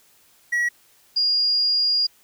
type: tone pair in turn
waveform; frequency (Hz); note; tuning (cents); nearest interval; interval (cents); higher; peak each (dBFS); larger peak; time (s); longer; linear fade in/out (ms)
triangle / sine; 1921 / 4841; B6 / D#8; -48 / -48; octave + major third; 1600; second; -17; neither; 0.52-0.69 / 1.16-2.07; second; 10
effects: white hiss -57 dBFS RMS until 2.23 s